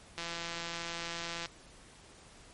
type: click train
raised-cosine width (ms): 0.2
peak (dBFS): -21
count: 217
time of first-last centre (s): 0.18-1.458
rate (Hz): 169
effects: pink hiss -56 dBFS RMS until 2.53 s + MP3 48 kbps